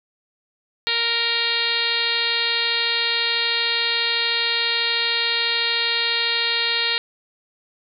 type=harmonic tone; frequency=466.2 Hz; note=A#4; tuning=in tune; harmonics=1 / 2 / 3 / 4 / 5 / 6 / 7 / 8 / 9 / 10; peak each=-34 / -34 / -32 / -27 / -28 / -27 / -29 / -25 / -25 / -35 dBFS; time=0.87-6.98 s; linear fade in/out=0 ms; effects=none